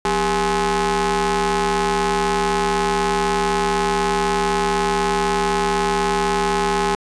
sawtooth ring-modulated tone, 219 Hz, A3, 8 cents flat, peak -10 dBFS, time 0.05-6.95 s, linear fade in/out 0 ms, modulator 619 Hz, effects resampled to 22050 Hz

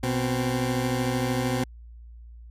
20% pulse tone pair together, 123.46 / 260.1 Hz, B2 / C4, 0 / -10 cents, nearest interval octave + minor second, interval 1290 cents, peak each -21 / -23 dBFS, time 0.03-1.64 s, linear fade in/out 5 ms, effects added 58 Hz sine -42 dBFS peak until 2.5 s + resampled to 32000 Hz

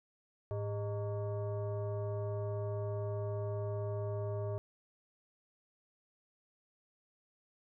sine tone with frequency modulation, 106.4 Hz, G#2, 42 cents sharp, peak -34 dBFS, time 0.51-4.58 s, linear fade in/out 0 ms, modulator 512 Hz, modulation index 0.93, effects none

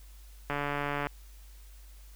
click train, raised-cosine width 0.5 ms, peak -17 dBFS, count 83, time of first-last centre 0.5-1.069 s, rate 144 Hz, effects added 50 Hz sine -48 dBFS peak until 2.15 s + white hiss -60 dBFS RMS until 2.15 s

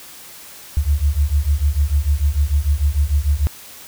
sine beating tone pair, 69.3 / 76 Hz, C#2 / D#2, 0 / -40 cents, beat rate 6.7 Hz, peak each -17 dBFS, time 0.77-3.47 s, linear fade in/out 0 ms, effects white hiss -39 dBFS RMS until 3.87 s

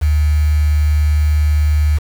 sine tone with quantisation, 75.1 Hz, D2, 39 cents sharp, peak -10 dBFS, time 0.01-1.99 s, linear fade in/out 20 ms, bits 5, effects none

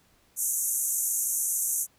white band-pass noise, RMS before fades -28 dBFS, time 0.36-1.87 s, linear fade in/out 50 ms, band 6100 to 13000 Hz, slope 96 dB/octave, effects pink hiss -64 dBFS RMS until 1.98 s

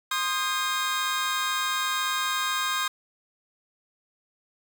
35% pulse tone cluster, 1050 / 1236 / 1599 / 3749 Hz, C6 / D#6 / G6 / A#7, +6 / -12 / +34 / +9 cents, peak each -29 dBFS, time 0.11-2.88 s, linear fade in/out 5 ms, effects 8-bit

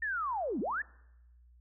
sine linear two-way sweep, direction down then up, 1832 to 183.2 to 1832 Hz, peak -31 dBFS, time 0.02-0.82 s, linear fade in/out 5 ms, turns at 0.6 s, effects noise-tail reverb RT60 0.9 s tail -24 dB re dry + added 60 Hz sine -57 dBFS peak until 1.6 s

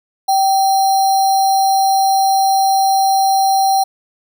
sine tone with sample-and-hold, 775 Hz, G5, 20 cents flat, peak -10 dBFS, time 0.28-3.84 s, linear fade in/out 10 ms, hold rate 4900 Hz, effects none

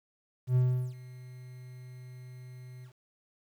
triangle tone with ADSR envelope, 126.1 Hz, B2, 36 cents sharp, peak -19 dBFS, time 0.47-2.93 s, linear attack 87 ms, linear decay 380 ms, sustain -23 dB, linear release 92 ms, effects 10-bit

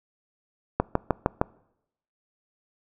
click train, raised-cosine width 1 ms, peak -6 dBFS, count 5, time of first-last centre 0.8-1.414 s, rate 6.51 Hz, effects noise-tail reverb RT60 0.8 s tail -24 dB re dry

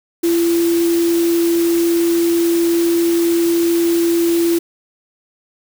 sine tone in noise, 338.8 Hz, E4, 48 cents sharp, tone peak -12 dBFS, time 0.23-4.59 s, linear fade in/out 10 ms, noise white, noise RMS -27 dBFS, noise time 0.23-4.59 s, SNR +12 dB, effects none

